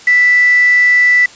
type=tone with quantisation; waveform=sine; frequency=1975.5 Hz; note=B6; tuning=in tune; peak=-6 dBFS; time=0.07-1.26 s; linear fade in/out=5 ms; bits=4; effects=white hiss -37 dBFS RMS until 1.35 s + resampled to 16000 Hz